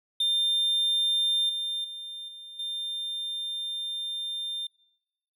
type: tone with level steps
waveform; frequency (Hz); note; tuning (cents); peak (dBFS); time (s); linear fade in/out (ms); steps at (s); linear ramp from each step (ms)
triangle; 3600; A7; +39; -21 / -27 / -35 / -40 / -29; 0.2-4.67; 5; 1.49 / 1.84 / 2.28 / 2.59; 5
effects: noise-tail reverb RT60 1.0 s tail -25 dB re dry